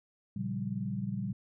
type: chord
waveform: sine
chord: G half-diminished seventh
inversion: first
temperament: equal with one note detuned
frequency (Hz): 116.54 / 138.59 / 176.75 / 196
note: Bb2 / Db3 / F3 / G3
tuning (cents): 0 / 0 / +21 / 0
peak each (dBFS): -38 / -40 / -40 / -35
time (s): 0.36-1.33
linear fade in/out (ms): 5
effects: none